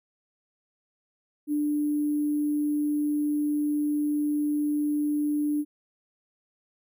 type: tone with sample-and-hold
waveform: sine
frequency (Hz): 295.9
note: D4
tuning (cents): +13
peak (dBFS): -23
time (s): 1.47-5.65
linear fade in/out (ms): 50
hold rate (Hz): 11025
effects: none